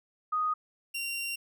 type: tone pair in turn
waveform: sine / sawtooth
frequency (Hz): 1244 / 2762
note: D#6 / F7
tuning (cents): -1 / -20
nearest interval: octave + major second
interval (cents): 1381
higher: second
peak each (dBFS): -26 / -29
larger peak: first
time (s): 0.32-0.54 / 0.94-1.36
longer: second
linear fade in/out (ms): 10
effects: none